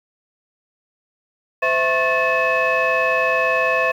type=tone cluster; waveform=sine; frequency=515 / 656 / 1086 / 1753 / 2579 Hz; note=C5 / E5 / C#6 / A6 / E7; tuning=-28 / -9 / -36 / -7 / -39 cents; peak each=-21 dBFS; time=1.62-3.92 s; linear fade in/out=10 ms; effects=tanh soft clip ceiling -9 dBFS + 8-bit